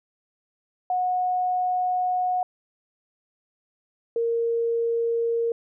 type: tone pair in turn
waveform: sine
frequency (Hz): 730 / 463.9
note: F#5 / A#4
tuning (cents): -24 / -8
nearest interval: minor sixth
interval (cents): 784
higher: first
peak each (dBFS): -21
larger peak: neither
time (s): 0.9-2.43 / 4.16-5.52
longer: first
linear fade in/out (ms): 2
effects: none